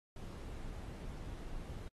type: noise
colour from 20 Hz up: brown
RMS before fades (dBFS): -45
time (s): 0.16-1.88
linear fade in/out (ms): 2
effects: AAC 32 kbps